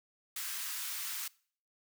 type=high-pass noise; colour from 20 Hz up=white; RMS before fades=-39 dBFS; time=0.36-1.28 s; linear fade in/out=5 ms; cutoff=1100 Hz; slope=24 dB/octave; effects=noise-tail reverb RT60 0.5 s tail -23 dB re dry